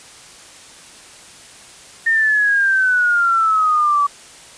sine exponential sweep, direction down, 1832 to 1141 Hz, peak -12 dBFS, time 2.06-4.07 s, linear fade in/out 10 ms, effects white hiss -41 dBFS RMS until 4.57 s + resampled to 22050 Hz

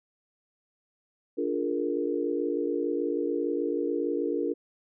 sine chord, Bb dominant seventh, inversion first, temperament just, 291.4 / 349.6 / 419.5 / 466.2 Hz, D4 / F4 / Ab4 / Bb4, -13 / +2 / +17 / 0 cents, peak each -31 / -31 / -33 / -31 dBFS, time 1.37-4.54 s, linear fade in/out 20 ms, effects none

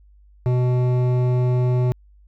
triangle tone with hard clipping, 124.8 Hz, B2, 19 cents sharp, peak -18 dBFS, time 0.46-1.92 s, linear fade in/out 0 ms, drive 16 dB, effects added 50 Hz sine -48 dBFS peak until 2.27 s

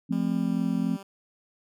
sine chord, F major, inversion none, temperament just, 174.61 / 218.3 / 261.9 Hz, F3 / A3 / C4, 0 / -13 / +2 cents, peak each -28 dBFS, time 0.09-0.97 s, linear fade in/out 20 ms
10% pulse tone with pitch glide, 200.1 to 195.87 Hz, G3 to G3, +36 to -1 cents, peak -34 dBFS, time 0.12-1.03 s, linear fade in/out 5 ms, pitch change -37 cents, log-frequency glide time 0.27-0.61 s
effects none

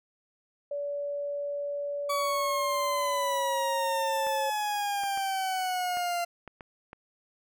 sine tone with pitch glide, 574 to 542.7 Hz, D5 to C#5, -40 to -37 cents, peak -30 dBFS, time 0.71-4.5 s, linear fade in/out 5 ms, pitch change -97 cents, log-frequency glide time 3.02-3.55 s
40% pulse exponential sweep, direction down, 1141 to 690 Hz, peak -27 dBFS, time 2.09-6.25 s, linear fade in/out 10 ms
clicks, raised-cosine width 0.5 ms, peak -28 dBFS, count 7, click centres 4.268 / 5.036 / 5.175 / 5.971 / 6.477 / 6.608 / 6.931 s
effects none

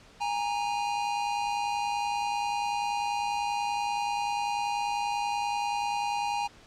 square tone pair together, 822 / 932.3 Hz, G#5 / A#5, -18 / 0 cents, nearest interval major second, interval 218 cents, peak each -30 / -33 dBFS, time 0.2-6.48 s, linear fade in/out 20 ms, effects pink hiss -54 dBFS RMS until 6.66 s + low-pass 6000 Hz 12 dB/octave

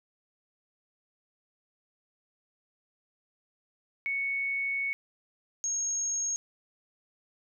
sine tone pair in turn, 2217 / 6537 Hz, C#7 / G#8, 0 / -28 cents, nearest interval octave + perfect fifth, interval 1872 cents, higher second, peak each -28 dBFS, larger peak neither, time 4.06-4.93 / 5.64-6.36 s, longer first, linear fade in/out 0 ms, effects none

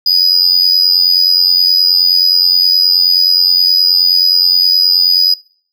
triangle tone with amplitude modulation, 4949 Hz, D#8, 10 cents flat, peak -3 dBFS, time 0.06-5.34 s, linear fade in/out 5 ms, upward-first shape sine, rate 89.5 Hz, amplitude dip 75%, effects noise-tail reverb RT60 0.5 s tail -22 dB re dry

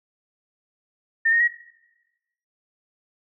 sine tone with pitch steps, 1810 / 1856.6 / 1904.4 Hz, A6 / A#6 / A#6, +48 / -7 / +37 cents, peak -16 dBFS, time 1.25-1.478 s, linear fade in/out 10 ms, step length 76 ms, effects noise-tail reverb RT60 1.0 s tail -19 dB re dry

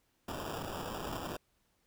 blue noise with sample-and-hold, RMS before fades -40 dBFS, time 0.28-1.37 s, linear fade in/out 5 ms, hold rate 2100 Hz, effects pink hiss -75 dBFS RMS until 1.86 s

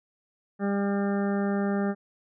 harmonic tone, 200 Hz, G3, 35 cents sharp, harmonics 1 / 2 / 3 / 4 / 6 / 7 / 8 / 9, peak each -25 / -31 / -35 / -37 / -41 / -42 / -43 / -44 dBFS, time 0.59-1.95 s, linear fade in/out 50 ms, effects none

